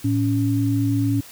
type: tone pair together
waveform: sine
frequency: 111.32 / 280.5 Hz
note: A2 / C#4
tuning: +21 / +21 cents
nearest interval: octave + major third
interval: 1600 cents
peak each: -20 dBFS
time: 0.04-1.21 s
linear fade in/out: 10 ms
effects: white hiss -43 dBFS RMS until 1.31 s